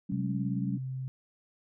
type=chord; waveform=sine; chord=F# suspended second; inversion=none; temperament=equal with one note detuned; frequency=189.21 / 207.7 / 277.2 Hz; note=F#3 / G#3 / C#4; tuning=+39 / 0 / 0 cents; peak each=-32 / -36 / -37 dBFS; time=0.09-0.78 s; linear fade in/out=10 ms
type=tone; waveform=sine; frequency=130.81 Hz; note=C3; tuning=in tune; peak=-33 dBFS; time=0.12-1.08 s; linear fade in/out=0 ms
effects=none

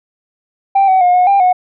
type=tone with pitch steps; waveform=sine; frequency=785 / 755 / 716 / 725 / 795 / 730 Hz; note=G5 / F#5 / F5 / F#5 / G5 / F#5; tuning=+2 / +35 / +43 / -35 / +24 / -24 cents; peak=-5 dBFS; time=0.75-1.53 s; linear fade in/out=10 ms; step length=130 ms; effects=tanh soft clip ceiling -5 dBFS

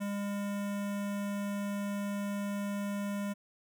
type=tone with notch filter; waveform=square; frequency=202.2 Hz; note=G#3; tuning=46 cents flat; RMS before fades=-35 dBFS; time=0-3.34 s; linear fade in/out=20 ms; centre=4400 Hz; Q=1.5; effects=none

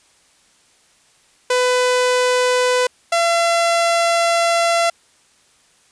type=tone pair in turn; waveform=sawtooth; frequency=500 / 678.6 Hz; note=B4 / F5; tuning=+21 / -50 cents; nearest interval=perfect fourth; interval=529 cents; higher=second; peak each=-10 dBFS; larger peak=neither; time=1.5-2.87 / 3.12-4.9 s; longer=second; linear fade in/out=5 ms; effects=white hiss -55 dBFS RMS until 5.91 s + resampled to 22050 Hz

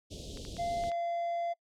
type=band-stop noise; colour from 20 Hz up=pink; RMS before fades=-42 dBFS; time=0.1-0.91 s; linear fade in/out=20 ms; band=620 to 3100 Hz; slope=48 dB/octave
type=clicks; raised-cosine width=0.2 ms; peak=-30 dBFS; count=5; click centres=0.373 / 0.451 / 0.568 / 0.838 / 0.917 s
type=tone with pitch glide; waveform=triangle; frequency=690 to 685.6 Hz; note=F5 to F5; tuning=-21 to -32 cents; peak=-29 dBFS; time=0.58-1.54 s; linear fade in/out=20 ms; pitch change=-11 cents; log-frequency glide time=0.84-0.89 s
effects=noise-tail reverb RT60 0.1 s tail -25 dB re dry + low-pass 6000 Hz 12 dB/octave

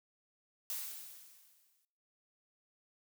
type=noise with exponential decay; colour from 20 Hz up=blue; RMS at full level=-38 dBFS; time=0.7-1.85 s; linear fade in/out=1 ms; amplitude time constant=250 ms; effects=noise-tail reverb RT60 0.8 s tail -22 dB re dry

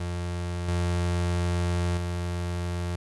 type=tone with level steps; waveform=35% pulse; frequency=87.5 Hz; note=F2; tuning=4 cents sharp; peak=-27 / -22 / -26 dBFS; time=0-2.96 s; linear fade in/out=5 ms; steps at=0.68 / 1.97 s; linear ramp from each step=2 ms; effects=resampled to 24000 Hz + 10-bit

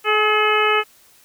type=harmonic tone with a mistuned harmonic; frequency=426.9 Hz; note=G#4; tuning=48 cents sharp; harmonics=1 / 2 / 3 / 4 / 5 / 6 / 7; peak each=-20 / -24 / -19 / -25 / -24 / -22 / -25 dBFS; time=0.04-0.84 s; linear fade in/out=50 ms; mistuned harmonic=2; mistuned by=-20 cents; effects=white hiss -52 dBFS RMS until 1.24 s

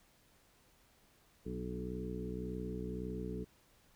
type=harmonic tone with a mistuned harmonic; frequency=61.8 Hz; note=B1; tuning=2 cents sharp; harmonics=1 / 2 / 3 / 4 / 5 / 6 / 7; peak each=-45 / -48 / -43 / -48 / -48 / -49 / -45 dBFS; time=1.45-3.45 s; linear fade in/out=20 ms; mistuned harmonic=5; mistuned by=-25 cents; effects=pink hiss -68 dBFS RMS until 3.95 s

